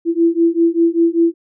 sine beating tone pair, 332.5 / 337.6 Hz, E4 / E4, +15 / +41 cents, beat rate 5.1 Hz, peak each -14 dBFS, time 0.05-1.34 s, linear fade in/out 50 ms, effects none

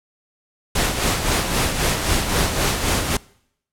pink noise with tremolo, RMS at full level -18 dBFS, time 0.75-3.17 s, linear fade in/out 5 ms, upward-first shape sine, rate 3.8 Hz, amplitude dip 50%, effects noise-tail reverb RT60 0.7 s tail -23 dB re dry + low-pass 12000 Hz 12 dB/octave

